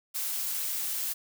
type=noise; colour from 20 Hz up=blue; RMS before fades=-32 dBFS; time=0.14-1.14 s; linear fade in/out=20 ms; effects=none